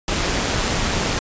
pink noise with amplitude modulation, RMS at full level -19 dBFS, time 0.08-1.19 s, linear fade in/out 2 ms, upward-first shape sine, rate 194 Hz, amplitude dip 40%, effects resampled to 16000 Hz

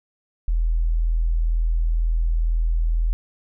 sine tone, 41.04 Hz, E1, 7 cents flat, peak -17 dBFS, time 0.48-3.13 s, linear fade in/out 0 ms, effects none

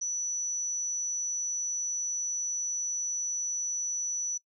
sine tone, 5930 Hz, F#8, 3 cents sharp, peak -29 dBFS, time 0.01-4.38 s, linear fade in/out 10 ms, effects noise-tail reverb RT60 0.1 s tail -22 dB re dry

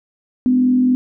sine tone with frequency modulation, 252.1 Hz, B3, 36 cents sharp, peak -11 dBFS, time 0.46-0.95 s, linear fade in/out 0 ms, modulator 43.5 Hz, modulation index 0.32, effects none

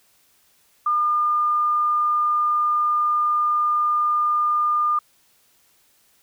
sine tone, 1208 Hz, D6, 48 cents sharp, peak -17 dBFS, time 0.86-4.99 s, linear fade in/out 5 ms, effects white hiss -60 dBFS RMS until 6.22 s

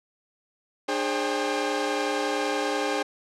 sawtooth tone cluster, 298.4 / 412.8 / 534 / 795 Hz, D4 / G#4 / C5 / G5, +28 / -10 / +35 / +24 cents, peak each -27 / -26 / -26 / -27 dBFS, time 0.88-3.03 s, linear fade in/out 10 ms, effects low-pass 7000 Hz 12 dB/octave

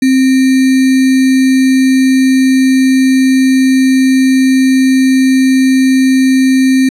sine tone with sample-and-hold, 262.6 Hz, C4, 6 cents sharp, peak -5 dBFS, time 0.02-6.89 s, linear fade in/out 5 ms, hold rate 2100 Hz, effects low-pass 12000 Hz 12 dB/octave

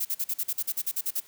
violet noise bursts, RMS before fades -28 dBFS, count 13, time 0-1.204 s, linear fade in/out 10 ms, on 52 ms, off 44 ms, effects white hiss -55 dBFS RMS until 1.27 s + high-pass 60 Hz 12 dB/octave

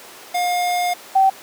square / sine tone pair in turn, 712 / 771.5 Hz, F5 / G5, +33 / -28 cents, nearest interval minor second, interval 139 cents, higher second, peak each -18 / -10 dBFS, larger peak second, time 0.34-0.94 / 1.15-1.3 s, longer first, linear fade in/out 10 ms, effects pink hiss -39 dBFS RMS until 1.42 s + high-pass 400 Hz 12 dB/octave

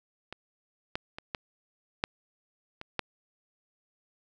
clicks, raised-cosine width 0.3 ms, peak -23 / -15 / -23 / -16 / -10 / -24 / -12 dBFS, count 7, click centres 0.326 / 0.955 / 1.185 / 1.348 / 2.039 / 2.814 / 2.993 s, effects none

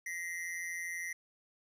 square ring-modulated tone, 1979 Hz, B6, 3 cents sharp, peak -35 dBFS, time 0.06-1.13 s, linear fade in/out 5 ms, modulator 86.2 Hz, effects resampled to 32000 Hz + 12-bit

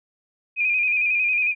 sine tone with vibrato, 2458 Hz, D#7, 22 cents flat, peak -18 dBFS, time 0.56-1.55 s, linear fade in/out 50 ms, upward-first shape square, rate 11 Hz, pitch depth 41 cents each way, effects none

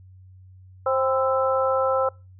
harmonic tone with a mistuned harmonic, 264.1 Hz, C4, 16 cents sharp, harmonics 2 / 3 / 4 / 5, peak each -21 / -28 / -30 / -25 dBFS, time 0.86-2.09 s, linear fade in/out 5 ms, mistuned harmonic 4, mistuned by -52 cents, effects noise-tail reverb RT60 0.3 s tail -26 dB re dry + added 93 Hz sine -45 dBFS peak until 2.39 s

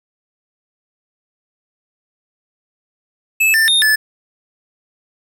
square tone with pitch steps, 2609 / 1785 / 3669 / 1737 Hz, E7 / A6 / A#7 / A6, -18 / +24 / -28 / -23 cents, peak -11 dBFS, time 3.4-3.96 s, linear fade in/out 10 ms, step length 140 ms, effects 8-bit

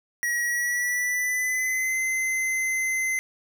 square tone with pitch glide, 1911 to 2060 Hz, A#6 to C7, +43 to -28 cents, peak -24 dBFS, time 0.23-3.19 s, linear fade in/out 0 ms, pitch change +129 cents, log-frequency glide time 0.44-1.98 s, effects none

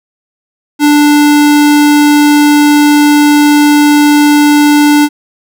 square tone, 294.2 Hz, D4, 3 cents sharp, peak -4 dBFS, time 0.79-5.09 s, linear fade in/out 50 ms, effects none

